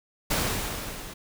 pink noise with level ramp, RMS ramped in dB -24 to -41 dBFS, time 0.3-1.14 s, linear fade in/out 10 ms, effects none

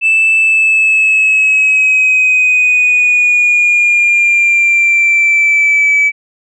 sine tone with pitch glide, 2637 to 2296 Hz, E7 to D7, 0 to -40 cents, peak -5 dBFS, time 0.01-6.12 s, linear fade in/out 50 ms, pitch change -240 cents, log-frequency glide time 0.38-5.96 s, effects tanh soft clip ceiling -4 dBFS

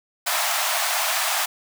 pink high-pass noise, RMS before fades -23 dBFS, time 0.26-1.46 s, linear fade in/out 10 ms, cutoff 620 Hz, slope 96 dB/octave, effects none

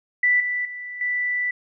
sine tone with level steps, 1975.5 Hz, B6, in tune, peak -15 / -22 / -31 / -21 dBFS, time 0.23-1.51 s, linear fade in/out 5 ms, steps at 0.4 / 0.65 / 1.01 s, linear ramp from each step 2 ms, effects none

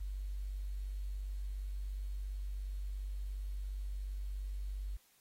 sine tone with quantisation, 48.59 Hz, G1, 15 cents flat, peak -37 dBFS, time 0-4.97 s, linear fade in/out 10 ms, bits 11, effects white hiss -69 dBFS RMS until 5.2 s + AAC 48 kbps

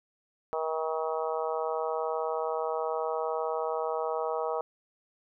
harmonic tone, 159.2 Hz, D#3, 40 cents sharp, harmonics 3 / 4 / 5 / 6 / 7 / 8, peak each -32 / -34 / -36 / -38 / -39 / -40 dBFS, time 0.53-4.61 s, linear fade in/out 0 ms, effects none

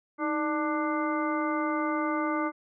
harmonic tone with a mistuned harmonic, 296.5 Hz, D4, 17 cents sharp, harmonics 1 / 2 / 3 / 4 / 5 / 7, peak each -29 / -34 / -35 / -32 / -38 / -39 dBFS, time 0.18-2.52 s, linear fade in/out 50 ms, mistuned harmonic 1, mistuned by +92 cents, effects none

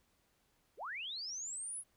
sine linear sweep, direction up, 307.6 to 10720 Hz, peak -40 dBFS, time 0.77-1.84 s, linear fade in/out 50 ms, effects pink hiss -75 dBFS RMS until 1.96 s

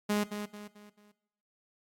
sawtooth tone with echo, 207.7 Hz, G#3, in tune, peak -23 dBFS, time 0.09-0.24 s, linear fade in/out 10 ms, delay 220 ms, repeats 4, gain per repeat -8 dB, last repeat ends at 1.12 s, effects noise-tail reverb RT60 0.8 s tail -17 dB re dry + AAC 64 kbps

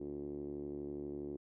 5% pulse tone with low-pass filter, 72.3 Hz, D2, 27 cents flat, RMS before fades -43 dBFS, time 0-1.37 s, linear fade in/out 10 ms, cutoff 340 Hz, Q 5.8, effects none

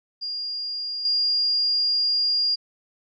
sine tone with level steps, 4822 Hz, D8, 45 cents sharp, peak -27 / -19 dBFS, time 0.21-2.56 s, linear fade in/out 20 ms, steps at 1.05 s, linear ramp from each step 2 ms, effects none

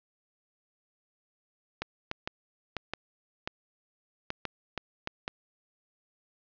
clicks, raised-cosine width 0.3 ms, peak -16 dBFS, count 11, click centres 1.82 / 2.114 / 2.275 / 2.767 / 2.936 / 3.475 / 4.304 / 4.453 / 4.777 / 5.074 / 5.279 s, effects resampled to 16000 Hz + 7-bit

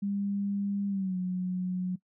sine tone with pitch glide, 200.4 to 182.71 Hz, G3 to F#3, +38 to -22 cents, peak -28 dBFS, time 0.02-1.96 s, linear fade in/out 10 ms, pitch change -160 cents, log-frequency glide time 0.88-1.17 s, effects noise-tail reverb RT60 0.1 s tail -20 dB re dry

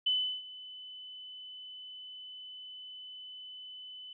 sine tone with ADSR envelope, 3012 Hz, F#7, 30 cents sharp, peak -25 dBFS, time 0.06-4.13 s, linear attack 9 ms, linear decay 350 ms, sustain -19 dB, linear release 3 ms, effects none

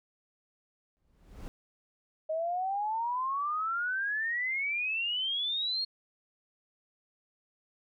brown noise with exponential growth, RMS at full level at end -39 dBFS, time 0.97-1.48 s, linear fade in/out 0 ms, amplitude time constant 110 ms
sine exponential sweep, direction up, 622 to 4319 Hz, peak -29 dBFS, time 2.29-5.85 s, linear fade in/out 10 ms
effects none

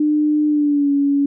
sine tone with pitch glide, 300.7 to 282.2 Hz, D4 to C#4, +41 to +31 cents, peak -13 dBFS, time 0-1.26 s, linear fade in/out 5 ms, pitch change -110 cents, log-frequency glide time 0.47-0.91 s, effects none

